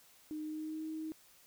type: tone with pitch glide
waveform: sine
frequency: 307.1 to 315.2 Hz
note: D#4 to D#4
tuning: -23 to +23 cents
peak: -38 dBFS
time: 0.31-1.12 s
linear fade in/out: 0 ms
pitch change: +46 cents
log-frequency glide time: 0.42-0.86 s
effects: white hiss -63 dBFS RMS until 1.46 s